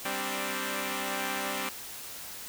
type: chord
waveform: 5% pulse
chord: G suspended fourth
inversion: none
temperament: equal with one note detuned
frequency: 196 / 261.6 / 292.6 Hz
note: G3 / C4 / D4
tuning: 0 / 0 / -6 cents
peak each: -24 / -23 / -27 dBFS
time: 0.05-1.69 s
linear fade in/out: 2 ms
effects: white hiss -42 dBFS RMS until 2.48 s